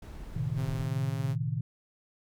brown noise, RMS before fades -42 dBFS, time 0.02-0.87 s, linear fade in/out 5 ms
sine chord, A diminished, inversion none, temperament equal with one note detuned, 112.9 / 130.81 / 155.56 Hz, A2 / C3 / Eb3, +45 / 0 / 0 cents, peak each -33 dBFS, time 0.36-1.61 s, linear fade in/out 5 ms
sawtooth tone with pitch glide, 132.3 to 134.85 Hz, C3 to C#3, +20 to -47 cents, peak -33 dBFS, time 0.55-1.36 s, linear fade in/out 50 ms, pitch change +33 cents, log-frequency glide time 0.87-1.11 s
effects none

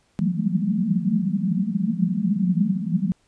pink band-pass noise, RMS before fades -22 dBFS, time 0.19-3.12 s, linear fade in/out 0 ms, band 170 to 220 Hz, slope 96 dB/octave, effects pink hiss -64 dBFS RMS until 3.27 s + resampled to 22050 Hz

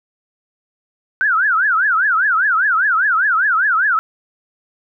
sine tone with vibrato, 1480 Hz, F#6, in tune, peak -12 dBFS, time 1.21-3.99 s, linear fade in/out 0 ms, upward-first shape triangle, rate 5 Hz, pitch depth 300 cents each way, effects none

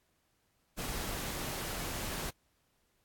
pink noise, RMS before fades -38 dBFS, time 0.77-2.31 s, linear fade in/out 20 ms, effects pink hiss -75 dBFS RMS until 3.04 s + AAC 64 kbps

